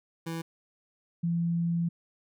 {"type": "tone pair in turn", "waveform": ["25% pulse", "sine"], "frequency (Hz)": [164.81, 169.54], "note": ["E3", "E3"], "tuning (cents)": [0, 49], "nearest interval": "unison", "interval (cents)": 49, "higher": "second", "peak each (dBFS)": [-29, -25], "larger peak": "second", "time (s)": [[0.26, 0.42], [1.23, 1.89]], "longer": "second", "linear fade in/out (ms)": 10, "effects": []}